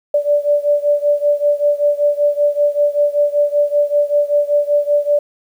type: beating tone pair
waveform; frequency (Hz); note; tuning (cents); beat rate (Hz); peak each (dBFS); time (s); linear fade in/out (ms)
sine; 582 / 587.2; D5 / D5; -16 / 0; 5.2; -14 / -16; 0.14-5.19; 5
effects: 8-bit